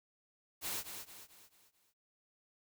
white noise with echo, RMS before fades -39 dBFS, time 0.61-0.84 s, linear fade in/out 50 ms, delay 220 ms, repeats 5, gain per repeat -7 dB, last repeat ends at 1.94 s, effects none

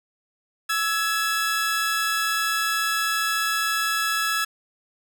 sawtooth tone pair together, 1318.5 / 1683.9 Hz, E6 / G#6, 0 / +23 cents, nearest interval major third, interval 423 cents, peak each -21 dBFS, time 0.69-4.45 s, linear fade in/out 10 ms, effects none

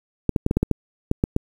clicks, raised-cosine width 3 ms, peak -5 dBFS, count 10, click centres 0.293 / 0.362 / 0.464 / 0.511 / 0.57 / 0.63 / 0.713 / 1.114 / 1.239 / 1.364 s, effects 7-bit

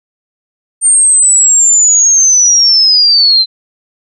sine linear sweep, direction down, 8820 to 4052 Hz, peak -4 dBFS, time 0.81-3.46 s, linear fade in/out 50 ms, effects none

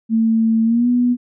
sine tone with pitch glide, 224.5 to 244.8 Hz, A3 to B3, +35 to -15 cents, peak -12 dBFS, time 0.09-1.17 s, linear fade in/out 50 ms, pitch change +150 cents, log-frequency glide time 0.64-0.88 s, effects none

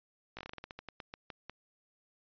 slowing click train, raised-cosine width 0.3 ms, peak -27 dBFS, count 16, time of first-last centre 0.37-1.496 s, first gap 17 ms, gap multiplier 1.19, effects resampled to 11025 Hz

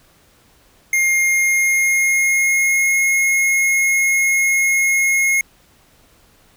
square tone with pitch glide, 2127 to 2158 Hz, C7 to C#7, +28 to -47 cents, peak -14 dBFS, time 0.93-5.41 s, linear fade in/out 2 ms, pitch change +25 cents, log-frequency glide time 1.14-2.99 s, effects pink hiss -53 dBFS RMS until 6.56 s

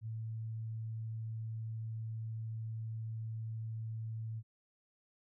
sine tone, 111.6 Hz, A2, 25 cents sharp, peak -38 dBFS, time 0.01-4.43 s, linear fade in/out 50 ms, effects none

